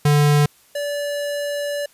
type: tone pair in turn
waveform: square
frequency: 146.83 / 578.4 Hz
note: D3 / D5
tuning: 0 / -27 cents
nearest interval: 2 octaves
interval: 2373 cents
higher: second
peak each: -13 / -23 dBFS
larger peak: first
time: 0.05-0.46 / 0.75-1.86 s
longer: second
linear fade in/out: 5 ms
effects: white hiss -54 dBFS RMS until 1.93 s + resampled to 32000 Hz